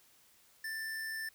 square tone with amplitude modulation, 1773 Hz, A6, 13 cents sharp, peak -37 dBFS, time 0.64-1.29 s, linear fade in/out 5 ms, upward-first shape sine, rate 79.3 Hz, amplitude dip 25%, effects white hiss -65 dBFS RMS until 1.34 s

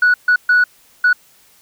sine tone bursts at uneven times, 1471 Hz, F#6, 11 cents flat, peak -7 dBFS, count 4, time 0.02-0.14 / 0.28-0.36 / 0.49-0.64 / 1.04-1.13 s, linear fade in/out 5 ms, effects tanh soft clip ceiling -6 dBFS + white hiss -51 dBFS RMS until 1.61 s

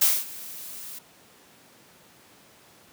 blue noise with ADSR envelope, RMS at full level -18 dBFS, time 0.01-0.99 s, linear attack 11 ms, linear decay 220 ms, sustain -21 dB, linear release 8 ms, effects pink hiss -54 dBFS RMS until 2.92 s + high-pass 150 Hz 12 dB/octave

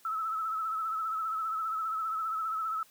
sine tone with vibrato, 1304 Hz, E6, 19 cents flat, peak -30 dBFS, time 0.05-2.83 s, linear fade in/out 2 ms, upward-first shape sine, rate 15 Hz, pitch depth 46 cents each way, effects white hiss -61 dBFS RMS until 2.9 s + high-pass 60 Hz 12 dB/octave

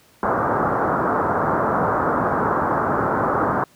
white low-pass noise, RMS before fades -20 dBFS, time 0.23-3.64 s, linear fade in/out 2 ms, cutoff 1400 Hz, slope 48 dB/octave, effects pink hiss -54 dBFS RMS until 3.75 s + high-pass 100 Hz 12 dB/octave

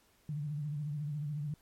sine tone with vibrato, 147.9 Hz, D3, 13 cents sharp, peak -34 dBFS, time 0.29-1.54 s, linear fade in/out 2 ms, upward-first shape sine, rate 14 Hz, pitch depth 74 cents each way, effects pink hiss -68 dBFS RMS until 1.61 s + MP3 64 kbps

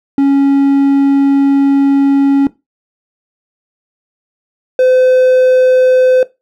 triangle tone pair in turn, 277.2 / 511.3 Hz, C#4 / C5, 0 / -40 cents, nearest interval major seventh, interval 1060 cents, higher second, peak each -4 dBFS, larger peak neither, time 0.18-2.47 / 4.79-6.23 s, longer first, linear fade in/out 2 ms, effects noise-tail reverb RT60 0.2 s tail -17 dB re dry

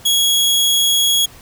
sawtooth tone, 3327 Hz, G#7, 2 cents sharp, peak -9 dBFS, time 0.05-1.26 s, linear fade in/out 10 ms, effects pink hiss -42 dBFS RMS until 1.41 s

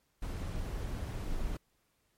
brown noise, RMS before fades -36 dBFS, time 0.22-1.57 s, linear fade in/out 5 ms, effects pink hiss -75 dBFS RMS until 2.17 s + MP3 64 kbps

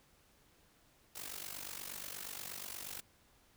white noise with amplitude modulation, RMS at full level -42 dBFS, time 1.15-3.01 s, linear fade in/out 10 ms, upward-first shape sine, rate 48.4 Hz, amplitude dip 80%, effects pink hiss -68 dBFS RMS until 3.56 s

